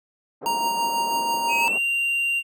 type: band-pass noise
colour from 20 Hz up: white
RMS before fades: -36 dBFS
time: 0.41-1.79 s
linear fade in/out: 20 ms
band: 180 to 830 Hz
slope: 24 dB/octave
type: tone with tremolo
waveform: square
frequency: 932.3 Hz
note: A#5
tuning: in tune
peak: -21 dBFS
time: 0.46-1.68 s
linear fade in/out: 0 ms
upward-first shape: sine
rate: 6.1 Hz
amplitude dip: 30%
type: tone with pitch glide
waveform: triangle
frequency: 2541 to 2771 Hz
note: D#7 to F7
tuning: +36 to -14 cents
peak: -19 dBFS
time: 1.48-2.43 s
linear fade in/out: 50 ms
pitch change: +150 cents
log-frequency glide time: 1.59-1.77 s
effects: none